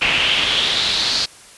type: noise with band-pass filter sweep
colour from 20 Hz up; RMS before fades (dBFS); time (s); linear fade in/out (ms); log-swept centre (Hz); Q
brown; -18; 0.01-1.26; 10; 2600 to 4600; 4.6
effects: white hiss -43 dBFS RMS until 1.57 s + resampled to 24000 Hz